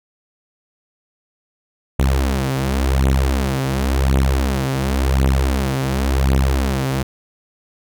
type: beating tone pair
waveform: sawtooth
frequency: 66.2 / 67.12 Hz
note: C2 / C2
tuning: +21 / +45 cents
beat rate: 0.92 Hz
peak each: -14 dBFS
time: 1.99-7.03 s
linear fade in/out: 5 ms
effects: none